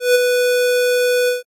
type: tone with ADSR envelope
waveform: square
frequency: 493.9 Hz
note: B4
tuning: in tune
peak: -9 dBFS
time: 0-1.43 s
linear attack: 150 ms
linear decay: 20 ms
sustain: -5 dB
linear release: 150 ms
effects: AAC 64 kbps